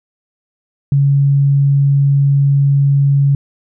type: tone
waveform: sine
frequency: 140 Hz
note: C#3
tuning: 18 cents sharp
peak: -8 dBFS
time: 0.92-3.35 s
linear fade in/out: 2 ms
effects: none